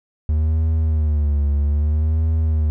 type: tone with vibrato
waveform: triangle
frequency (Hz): 75.7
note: D#2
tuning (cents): -47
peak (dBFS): -13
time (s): 0.29-2.7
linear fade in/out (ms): 0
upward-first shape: sine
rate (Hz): 0.62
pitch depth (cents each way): 95
effects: none